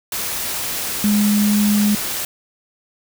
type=tone in noise; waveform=sine; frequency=207.7 Hz; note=G#3; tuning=in tune; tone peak=-13 dBFS; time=1.04-1.95 s; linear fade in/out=2 ms; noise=white; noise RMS=-24 dBFS; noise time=0.12-2.25 s; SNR=+8 dB; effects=none